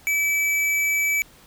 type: tone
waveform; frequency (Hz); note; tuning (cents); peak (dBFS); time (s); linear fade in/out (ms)
square; 2302; D7; -35; -20; 0.07-1.22; 0
effects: pink hiss -51 dBFS RMS until 1.46 s